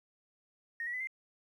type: tone with pitch steps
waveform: triangle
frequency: 1855 / 1929.3 / 2007 / 2087 Hz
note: A#6 / B6 / B6 / C7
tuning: -9 / -41 / +27 / -5 cents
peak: -31 dBFS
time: 0.8-1.072 s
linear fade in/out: 2 ms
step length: 68 ms
effects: tanh soft clip ceiling -33 dBFS